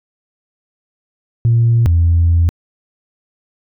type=tone pair in turn; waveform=sine; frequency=116.54 / 84.41 Hz; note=A#2 / E2; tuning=0 / +42 cents; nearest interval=tritone; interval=558 cents; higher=first; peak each=-7 dBFS; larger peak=neither; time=1.45-1.86 / 1.86-2.49 s; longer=second; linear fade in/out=0 ms; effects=tanh soft clip ceiling -5 dBFS